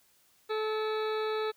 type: harmonic tone with a mistuned harmonic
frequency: 433.3 Hz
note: A4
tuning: 27 cents flat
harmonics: 1 / 2 / 3 / 4 / 5 / 6 / 8 / 9 / 10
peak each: -30 / -40 / -38 / -44 / -48 / -49 / -50 / -44 / -51 dBFS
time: 0.49-1.52 s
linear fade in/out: 20 ms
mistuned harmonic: 5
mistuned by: +71 cents
effects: white hiss -66 dBFS RMS until 1.56 s